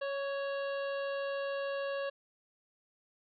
harmonic tone with a mistuned harmonic, 554.4 Hz, C#5, in tune, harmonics 1 / 2 / 3 / 5 / 6 / 7 / 8, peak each -34 / -44 / -43 / -48 / -55 / -55 / -57 dBFS, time 0.01-2.1 s, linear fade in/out 10 ms, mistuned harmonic 2, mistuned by +20 cents, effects none

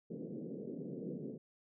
pink band-pass noise, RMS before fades -44 dBFS, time 0.1-1.38 s, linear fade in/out 10 ms, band 150 to 490 Hz, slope 48 dB/octave, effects none

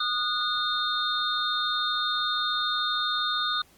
sine tone cluster, 1231 / 1464 / 3662 / 4195 Hz, D#6 / F#6 / A#7 / C8, -19 / -19 / -32 / +4 cents, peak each -29 / -32 / -28 / -34 dBFS, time 0-3.62 s, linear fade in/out 5 ms, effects pink hiss -58 dBFS RMS until 3.77 s + Opus 32 kbps

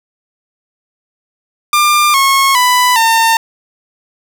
sawtooth tone with pitch steps, 1196 / 1090.4 / 994.2 / 906.4 Hz, D6 / C#6 / B5 / A#5, +31 / -29 / +11 / -49 cents, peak -4 dBFS, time 1.73-3.37 s, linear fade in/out 2 ms, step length 410 ms, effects none

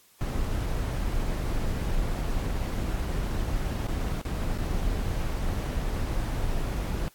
brown noise with dropouts, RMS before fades -28 dBFS, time 0.21-7.08 s, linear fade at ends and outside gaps 0 ms, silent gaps 0.661-0.665 / 3.871-3.885 / 4.214-4.252 / 4.574-4.586 s, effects white hiss -59 dBFS RMS until 7.14 s + AAC 64 kbps

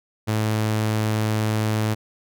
sawtooth tone, 108.4 Hz, A2, 25 cents flat, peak -16 dBFS, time 0.27-1.95 s, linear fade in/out 20 ms, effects none

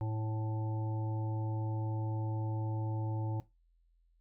harmonic tone, 109.5 Hz, A2, 8 cents flat, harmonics 1 / 3 / 5 / 7 / 8, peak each -33 / -43 / -48 / -51 / -47 dBFS, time 0.01-3.4 s, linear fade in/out 0 ms, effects noise-tail reverb RT60 0.2 s tail -17 dB re dry + added 42 Hz sine -66 dBFS peak until 4.2 s

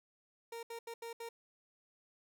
30% pulse tone bursts at uneven times, 463.5 Hz, A#4, 10 cents flat, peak -40 dBFS, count 5, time 0.52-0.63 / 0.7-0.79 / 0.87-0.94 / 1.02-1.13 / 1.2-1.29 s, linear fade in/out 5 ms, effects none

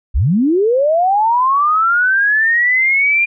sine linear sweep, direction up, 42.28 to 2411 Hz, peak -10 dBFS, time 0.14-3.26 s, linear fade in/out 20 ms, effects none

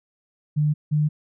sine tone pair in turn, 150 / 150.75 Hz, D3 / D3, +37 / +46 cents, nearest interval unison, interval 9 cents, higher second, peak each -17 dBFS, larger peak neither, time 0.56-0.74 / 0.91-1.09 s, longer neither, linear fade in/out 20 ms, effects none

